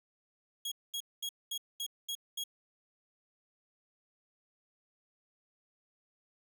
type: tone bursts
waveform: sawtooth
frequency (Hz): 3305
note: G#7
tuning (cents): -9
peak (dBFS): -32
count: 7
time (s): 0.65-2.439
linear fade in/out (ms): 5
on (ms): 67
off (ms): 220
effects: none